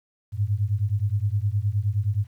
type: beating tone pair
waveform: sine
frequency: 98 / 107.6 Hz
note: G2 / A2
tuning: 0 / -38 cents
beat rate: 9.6 Hz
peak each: -24 dBFS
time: 0.32-2.27 s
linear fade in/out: 50 ms
effects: 10-bit